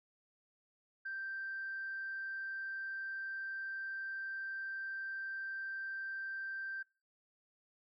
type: tone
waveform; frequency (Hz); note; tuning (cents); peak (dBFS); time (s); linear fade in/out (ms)
sine; 1568; G6; 0; -38; 1.05-6.83; 10
effects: noise-tail reverb RT60 0.3 s tail -21 dB re dry + tanh soft clip ceiling -34 dBFS